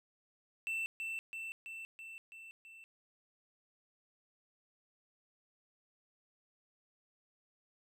triangle tone with echo, 2674 Hz, E7, 24 cents sharp, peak -33 dBFS, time 0.67-0.86 s, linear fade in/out 0 ms, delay 330 ms, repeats 6, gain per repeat -3 dB, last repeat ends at 2.84 s, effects none

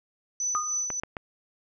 sine tone with tremolo, 5990 Hz, F#8, 20 cents sharp, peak -25 dBFS, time 0.4-1 s, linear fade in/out 2 ms, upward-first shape sine, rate 3.4 Hz, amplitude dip 50%
sine tone with exponential decay, 1235 Hz, D#6, 13 cents flat, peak -22 dBFS, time 0.55-0.86 s, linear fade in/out 0 ms, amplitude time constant 67 ms
clicks, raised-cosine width 0.5 ms, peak -18 dBFS, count 3, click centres 0.903 / 1.035 / 1.168 s
effects none

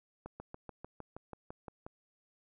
slowing click train, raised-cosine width 1 ms, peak -30 dBFS, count 11, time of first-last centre 0.26-1.865 s, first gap 140 ms, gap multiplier 1.03, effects none

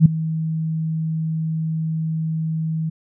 sine tone with ADSR envelope, 159.9 Hz, D#3, 48 cents sharp, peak -3 dBFS, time 0-2.9 s, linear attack 56 ms, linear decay 6 ms, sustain -17 dB, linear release 13 ms, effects none

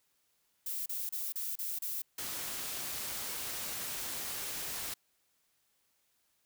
violet noise bursts, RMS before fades -37 dBFS, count 6, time 0.66-2.02 s, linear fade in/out 5 ms, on 200 ms, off 32 ms
white noise, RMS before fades -39 dBFS, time 2.18-4.94 s, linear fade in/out 5 ms
effects white hiss -75 dBFS RMS until 6.45 s

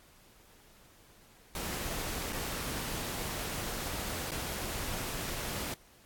pink noise with dropouts, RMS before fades -37 dBFS, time 1.55-5.74 s, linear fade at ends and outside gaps 2 ms, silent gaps 2.324-2.329 / 4.309-4.317 s, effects pink hiss -60 dBFS RMS until 6.05 s + AAC 64 kbps

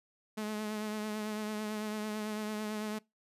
sawtooth tone with vibrato, 213.3 Hz, G#3, 46 cents sharp, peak -31 dBFS, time 0.37-2.99 s, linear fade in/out 10 ms, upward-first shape triangle, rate 9 Hz, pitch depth 33 cents each way, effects noise-tail reverb RT60 0.2 s tail -23 dB re dry + resampled to 32000 Hz

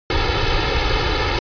pink noise with comb filter, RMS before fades -18 dBFS, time 0.1-1.39 s, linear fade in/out 2 ms, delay 2.3 ms, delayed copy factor +1, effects resampled to 11025 Hz

